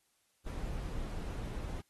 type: noise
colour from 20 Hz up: brown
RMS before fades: -39 dBFS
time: 0.46-1.81 s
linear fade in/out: 5 ms
effects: white hiss -75 dBFS RMS until 1.89 s + AAC 32 kbps